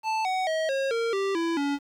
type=tone with pitch steps; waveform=square; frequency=880 / 748.6 / 636.8 / 541.7 / 460.8 / 392 / 333.5 / 283.7 Hz; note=A5 / F#5 / D#5 / C#5 / A#4 / G4 / E4 / C#4; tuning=0 / +20 / +40 / -40 / -20 / 0 / +20 / +40 cents; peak=-25 dBFS; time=0.03-1.79 s; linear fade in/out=50 ms; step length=220 ms; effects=low-pass 5000 Hz 12 dB/octave + 9-bit